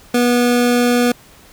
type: tone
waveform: 25% pulse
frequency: 243.1 Hz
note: B3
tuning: 27 cents flat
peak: -8 dBFS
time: 0.14-1.12 s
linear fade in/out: 5 ms
effects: pink hiss -45 dBFS RMS until 1.52 s